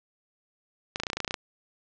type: clicks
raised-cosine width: 0.2 ms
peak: -12 dBFS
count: 12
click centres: 0.959 / 1 / 1.035 / 1.068 / 1.101 / 1.132 / 1.17 / 1.203 / 1.247 / 1.278 / 1.309 / 1.342 s
effects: low-pass 7000 Hz 12 dB/octave

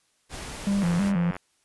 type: noise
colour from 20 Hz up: pink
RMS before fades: -37 dBFS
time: 0.29-1.13 s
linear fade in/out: 50 ms
type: tone with vibrato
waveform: triangle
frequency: 185 Hz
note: F#3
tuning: in tune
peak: -19 dBFS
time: 0.67-1.31 s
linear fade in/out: 2 ms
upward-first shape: square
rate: 3.1 Hz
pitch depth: 130 cents each way
type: click train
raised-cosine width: 0.5 ms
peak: -20 dBFS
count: 51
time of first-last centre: 0.82-1.366 s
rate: 91.6 Hz
effects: white hiss -68 dBFS RMS until 1.64 s + resampled to 24000 Hz

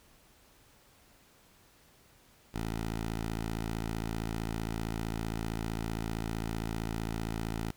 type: tone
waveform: 10% pulse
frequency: 55.4 Hz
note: A1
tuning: 13 cents sharp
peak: -25 dBFS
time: 2.54-7.71 s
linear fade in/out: 5 ms
effects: pink hiss -62 dBFS RMS until 7.76 s

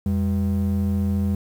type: ring-modulated tone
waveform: triangle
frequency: 143.2 Hz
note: D3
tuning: 43 cents flat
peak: -14 dBFS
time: 0.06-1.35 s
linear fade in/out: 2 ms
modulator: 57 Hz
effects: 8-bit

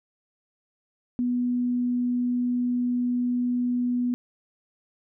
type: tone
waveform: sine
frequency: 245.5 Hz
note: B3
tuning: 10 cents flat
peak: -22 dBFS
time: 1.19-4.14 s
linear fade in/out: 0 ms
effects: none

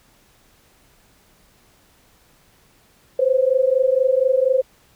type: tone pair together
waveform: sine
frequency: 509 / 533.2 Hz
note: C5 / C5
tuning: -48 / +33 cents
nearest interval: minor second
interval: 81 cents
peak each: -17 dBFS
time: 3.19-4.62 s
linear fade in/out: 5 ms
effects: pink hiss -56 dBFS RMS until 4.95 s

